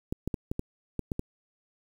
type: clicks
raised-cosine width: 3 ms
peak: -17 dBFS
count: 8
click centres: 0.125 / 0.276 / 0.342 / 0.515 / 0.594 / 0.993 / 1.118 / 1.194 s
effects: 8-bit